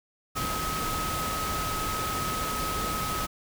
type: tone in noise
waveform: sine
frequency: 1274 Hz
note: D#6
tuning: 41 cents sharp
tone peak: -31 dBFS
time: 0.35-3.27 s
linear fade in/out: 20 ms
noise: pink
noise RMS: -32 dBFS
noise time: 0.35-3.27 s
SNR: -2 dB
effects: none